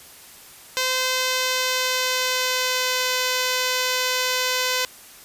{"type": "tone with pitch glide", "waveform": "5% pulse", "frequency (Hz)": [514, 507.5], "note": ["C5", "B4"], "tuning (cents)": [-31, 47], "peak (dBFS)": -9, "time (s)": [0.77, 4.85], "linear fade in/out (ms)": 0, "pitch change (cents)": -22, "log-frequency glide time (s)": [0.97, 3.12], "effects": ["white hiss -45 dBFS RMS until 5.24 s", "resampled to 32000 Hz"]}